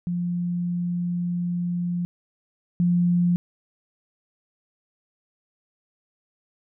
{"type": "tone pair in turn", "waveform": "sine", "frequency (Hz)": [175.2, 175.2], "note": ["F3", "F3"], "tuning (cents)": [6, 6], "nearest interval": "unison", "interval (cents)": 0, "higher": "neither", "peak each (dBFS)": [-23, -17], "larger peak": "second", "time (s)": [[0.07, 2.05], [2.8, 3.36]], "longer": "first", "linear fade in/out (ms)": 0, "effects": []}